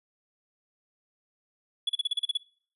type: tone bursts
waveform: triangle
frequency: 3401 Hz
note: G#7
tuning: 40 cents sharp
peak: -22 dBFS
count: 9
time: 1.87-2.373 s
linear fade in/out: 5 ms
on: 23 ms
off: 37 ms
effects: noise-tail reverb RT60 0.5 s tail -23 dB re dry + resampled to 32000 Hz